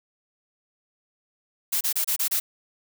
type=noise bursts; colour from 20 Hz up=blue; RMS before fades=-24 dBFS; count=6; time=1.72-2.4 s; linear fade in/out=10 ms; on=90 ms; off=28 ms; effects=none